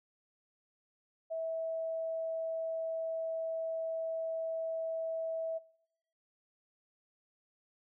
sine tone, 651 Hz, E5, 22 cents flat, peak -34 dBFS, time 1.3-5.59 s, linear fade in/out 20 ms, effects noise-tail reverb RT60 0.8 s tail -23 dB re dry

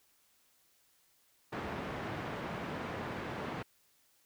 pink band-pass noise, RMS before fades -40 dBFS, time 1.52-3.63 s, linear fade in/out 10 ms, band 120 to 1900 Hz, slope 12 dB/octave, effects white hiss -70 dBFS RMS until 4.25 s

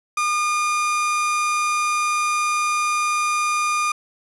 30% pulse tone, 1213 Hz, D#6, 44 cents flat, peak -16 dBFS, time 0.17-3.92 s, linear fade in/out 5 ms, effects resampled to 24000 Hz + 7-bit

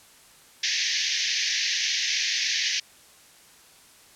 white band-pass noise, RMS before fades -26 dBFS, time 0.63-2.8 s, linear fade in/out 5 ms, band 1700 to 6300 Hz, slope 96 dB/octave, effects white hiss -53 dBFS RMS until 4.15 s + low-pass 11000 Hz 12 dB/octave

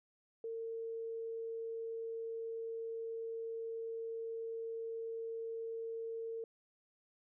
sine tone, 454.6 Hz, A#4, 43 cents flat, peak -39 dBFS, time 0.44-6.44 s, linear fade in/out 2 ms, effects none

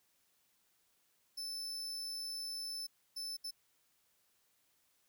40% pulse tone bursts at uneven times, 5274 Hz, E8, in tune, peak -39 dBFS, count 3, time 1.37-2.87 / 3.16-3.37 / 3.44-3.51 s, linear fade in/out 10 ms, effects white hiss -75 dBFS RMS until 5.08 s

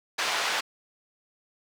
pink band-pass noise, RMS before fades -28 dBFS, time 0.18-0.61 s, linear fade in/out 10 ms, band 890 to 5000 Hz, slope 12 dB/octave, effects none

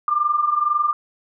sine tone pair together, 1178 / 1200 Hz, D6 / D6, +5 / +37 cents, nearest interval unison, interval 32 cents, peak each -22 / -18 dBFS, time 0.08-0.93 s, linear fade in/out 2 ms, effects none

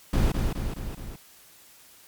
brown noise with echo, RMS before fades -21 dBFS, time 0.13-0.32 s, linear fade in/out 5 ms, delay 210 ms, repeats 4, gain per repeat -4 dB, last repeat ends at 1.16 s, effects white hiss -53 dBFS RMS until 2.07 s + MP3 96 kbps

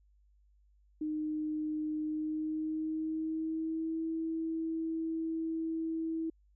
sine tone with pitch glide, 307.2 to 324.3 Hz, D#4 to E4, -22 to -28 cents, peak -32 dBFS, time 1.01-6.3 s, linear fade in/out 5 ms, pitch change +94 cents, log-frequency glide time 2.01-4.03 s, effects added 50 Hz sine -63 dBFS peak until 6.55 s

